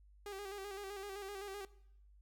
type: tone with vibrato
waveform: sawtooth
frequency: 397.6 Hz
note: G4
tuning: 25 cents sharp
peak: -40 dBFS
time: 0.26-1.65 s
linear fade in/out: 2 ms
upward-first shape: square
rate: 7.8 Hz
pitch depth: 50 cents each way
effects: noise-tail reverb RT60 0.8 s tail -20 dB re dry + added 50 Hz sine -60 dBFS peak until 2.21 s